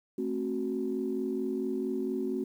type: chord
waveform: sine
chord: F# diminished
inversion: first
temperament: just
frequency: 222 / 266.4 / 370 Hz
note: A3 / C4 / F#4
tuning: +16 / +31 / 0 cents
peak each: -35 / -33 / -32 dBFS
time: 0.18-2.44 s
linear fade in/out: 5 ms
effects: tanh soft clip ceiling -20 dBFS + 10-bit